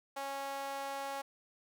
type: tone with high-pass filter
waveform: sawtooth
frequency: 275.5 Hz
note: C#4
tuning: 11 cents flat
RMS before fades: -40 dBFS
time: 0.16-1.22 s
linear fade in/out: 10 ms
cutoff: 720 Hz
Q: 2.9
effects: none